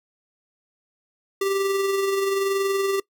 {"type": "tone with amplitude modulation", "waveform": "square", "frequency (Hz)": 392, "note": "G4", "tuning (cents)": 0, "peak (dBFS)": -20, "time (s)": [1.41, 3], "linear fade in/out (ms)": 5, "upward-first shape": "sine", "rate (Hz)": 21, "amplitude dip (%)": 35, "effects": ["noise-tail reverb RT60 0.1 s tail -22 dB re dry"]}